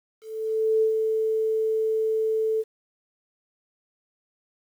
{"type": "tone with ADSR envelope", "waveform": "sine", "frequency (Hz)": 440, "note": "A4", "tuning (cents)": 0, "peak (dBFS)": -17, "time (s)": [0.21, 2.64], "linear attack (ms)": 610, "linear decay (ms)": 100, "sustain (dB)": -4, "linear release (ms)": 40, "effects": ["9-bit"]}